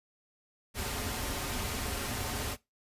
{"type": "noise with comb filter", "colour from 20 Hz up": "pink", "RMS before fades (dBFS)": -35, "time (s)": [0.74, 2.57], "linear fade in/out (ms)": 50, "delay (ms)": 6.1, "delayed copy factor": -0.5, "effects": ["noise-tail reverb RT60 0.2 s tail -20 dB re dry", "resampled to 32000 Hz"]}